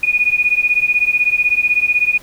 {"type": "beating tone pair", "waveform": "sine", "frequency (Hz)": [2451, 2467], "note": ["D#7", "D#7"], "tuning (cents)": [-27, -15], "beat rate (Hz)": 16, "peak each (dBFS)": [-15, -15], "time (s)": [0.03, 2.18], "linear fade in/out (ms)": 5, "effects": ["pink hiss -42 dBFS RMS until 2.22 s"]}